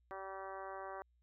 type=harmonic tone; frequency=192.6 Hz; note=G3; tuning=30 cents flat; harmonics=2 / 3 / 4 / 5 / 6 / 7 / 8 / 9 / 10; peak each=-51 / -50 / -49 / -53 / -50 / -60 / -55 / -63 / -61 dBFS; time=0.11-1.02 s; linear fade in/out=0 ms; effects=added 60 Hz sine -70 dBFS peak until 1.22 s